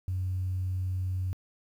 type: tone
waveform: sine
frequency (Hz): 92.5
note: F#2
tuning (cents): 0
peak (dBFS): -27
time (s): 0.08-1.33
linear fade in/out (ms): 0
effects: tanh soft clip ceiling -24 dBFS + 10-bit